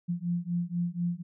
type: beating tone pair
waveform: sine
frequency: 171.8 / 175.9 Hz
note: F3 / F3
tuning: -28 / +13 cents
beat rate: 4.1 Hz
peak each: -31 dBFS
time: 0.08-1.23 s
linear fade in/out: 20 ms
effects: none